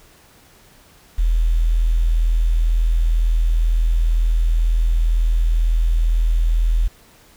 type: tone with quantisation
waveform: sine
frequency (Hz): 41.03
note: E1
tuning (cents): -7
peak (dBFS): -13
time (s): 1.18-6.88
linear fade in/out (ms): 10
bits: 7
effects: pink hiss -50 dBFS RMS until 7.36 s